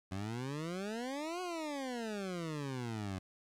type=exponential two-way sweep; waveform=20% pulse; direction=up then down; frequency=91.5 to 370 to 91.5 Hz; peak=-33 dBFS; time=0.11-3.19 s; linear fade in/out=10 ms; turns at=1.41 s; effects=low-pass 9000 Hz 12 dB/octave + 11-bit